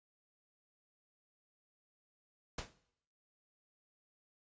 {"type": "noise with exponential decay", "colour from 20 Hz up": "pink", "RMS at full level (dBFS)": -37, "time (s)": [2.58, 2.74], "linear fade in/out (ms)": 5, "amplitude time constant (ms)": 34, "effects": ["noise-tail reverb RT60 0.7 s tail -18 dB re dry", "resampled to 16000 Hz"]}